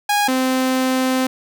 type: tone pair in turn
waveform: sawtooth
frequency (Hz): 823 / 259.1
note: G#5 / C4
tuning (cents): -16 / -17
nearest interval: octave + minor sixth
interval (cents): 2001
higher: first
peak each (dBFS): -11 / -12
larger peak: first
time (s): 0.09-0.28 / 0.28-1.27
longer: second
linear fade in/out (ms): 5
effects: none